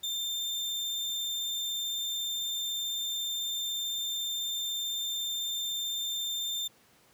35% pulse tone, 3591 Hz, A7, 35 cents sharp, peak -29 dBFS, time 0.03-6.68 s, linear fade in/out 10 ms, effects pink hiss -62 dBFS RMS until 7.13 s + high-pass 100 Hz 12 dB/octave

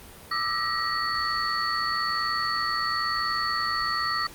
sine tone cluster, 1190 / 1311 / 1906 / 4455 Hz, D6 / E6 / A#6 / C#8, +22 / -10 / +38 / +8 cents, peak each -30 dBFS, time 0.31-4.27 s, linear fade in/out 5 ms, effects pink hiss -46 dBFS RMS until 4.34 s + Opus 32 kbps

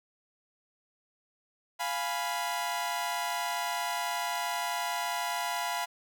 sawtooth chord, F diminished, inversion none, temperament equal, 698.5 / 830.6 / 987.8 Hz, F5 / Ab5 / Cb6, 0 / 0 / 0 cents, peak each -31 / -33 / -30 dBFS, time 1.79-5.86 s, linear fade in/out 20 ms, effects none

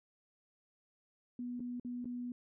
sine tone with dropouts, 244.7 Hz, B3, 16 cents flat, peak -38 dBFS, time 1.39-2.32 s, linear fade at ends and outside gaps 2 ms, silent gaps 1.596-1.603 / 1.798-1.848 / 2.045-2.055 s, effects none

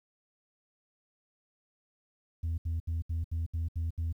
sine tone bursts, 82.41 Hz, E2, in tune, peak -27 dBFS, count 8, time 2.43-4.127 s, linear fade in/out 10 ms, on 150 ms, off 71 ms, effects tanh soft clip ceiling -28 dBFS + 11-bit

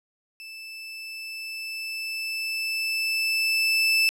30% pulse tone with level ramp, 2637 Hz, E7, in tune, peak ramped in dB -36 to -15 dBFS, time 0.4-4.09 s, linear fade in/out 0 ms, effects low-pass 12000 Hz 12 dB/octave

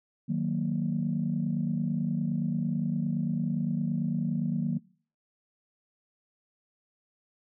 sine chord, D# minor, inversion none, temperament equal, 155.56 / 185 / 233.1 Hz, D#3 / F#3 / A#3, 0 / 0 / 0 cents, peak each -30 dBFS, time 0.28-4.79 s, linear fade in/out 20 ms, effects noise-tail reverb RT60 0.5 s tail -24 dB re dry + tanh soft clip ceiling -18 dBFS

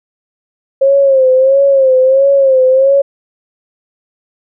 sine tone with vibrato, 535 Hz, C5, 38 cents sharp, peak -5 dBFS, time 0.81-3.02 s, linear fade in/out 10 ms, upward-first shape sine, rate 1.5 Hz, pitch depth 69 cents each way, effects none

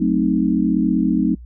sine chord, F# diminished seventh, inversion none, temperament equal, 185 / 220 / 261.6 / 311.1 Hz, F#3 / A3 / C4 / Eb4, 0 / 0 / 0 / 0 cents, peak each -20 dBFS, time 0-1.35 s, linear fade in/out 10 ms, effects noise-tail reverb RT60 0.1 s tail -25 dB re dry + added 60 Hz sine -35 dBFS peak until 1.45 s

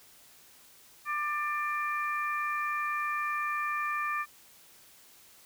harmonic tone, 594 Hz, D5, 20 cents sharp, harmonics 2 / 3 / 4, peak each -31 / -35 / -37 dBFS, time 1.05-4.26 s, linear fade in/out 50 ms, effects white hiss -57 dBFS RMS until 5.45 s

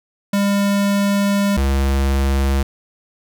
square tone pair in turn, 200.7 / 68.13 Hz, G3 / C#2, +41 / -29 cents, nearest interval octave + perfect fifth, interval 1870 cents, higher first, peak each -15 dBFS, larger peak neither, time 0.33-1.57 / 1.57-2.63 s, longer first, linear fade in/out 5 ms, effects none

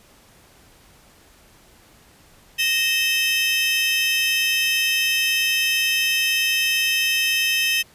35% pulse tone cluster, 1861 / 2610 / 3101 Hz, A#6 / E7 / G7, -3 / -18 / -19 cents, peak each -25 / -19 / -21 dBFS, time 2.58-7.83 s, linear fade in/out 20 ms, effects pink hiss -52 dBFS RMS until 7.94 s + resampled to 32000 Hz

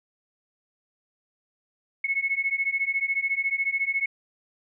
sine beating tone pair, 2186 / 2200 Hz, C#7 / C#7, -25 / -14 cents, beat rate 14 Hz, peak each -27 / -26 dBFS, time 2.04-4.06 s, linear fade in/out 5 ms, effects none

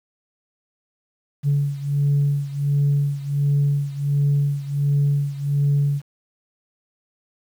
sine beating tone pair, 142.2 / 143.6 Hz, C#3 / D3, +45 / -39 cents, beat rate 1.4 Hz, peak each -18 / -21 dBFS, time 1.43-6.02 s, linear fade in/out 50 ms, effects tanh soft clip ceiling -12 dBFS + 8-bit

